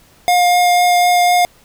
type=tone with vibrato; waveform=square; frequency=711 Hz; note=F5; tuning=31 cents sharp; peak=-10 dBFS; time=0.28-1.45 s; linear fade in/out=0 ms; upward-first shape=triangle; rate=4 Hz; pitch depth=9 cents each way; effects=pink hiss -49 dBFS RMS until 1.64 s